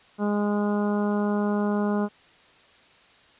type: harmonic tone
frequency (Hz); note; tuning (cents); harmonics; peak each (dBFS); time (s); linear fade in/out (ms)
206.4; G#3; -10; 1 / 2 / 3 / 4 / 5 / 6 / 7; -23 / -29 / -33 / -35 / -37 / -39 / -40; 0.18-2.09; 50
effects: white hiss -55 dBFS RMS until 3.39 s + resampled to 8000 Hz